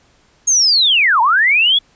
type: linear two-way sweep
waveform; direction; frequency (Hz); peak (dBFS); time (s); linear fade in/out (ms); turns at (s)
sine; down then up; 6645 to 860 to 3454; -9; 0.47-1.79; 10; 1.21
effects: pink hiss -54 dBFS RMS until 1.95 s + resampled to 16000 Hz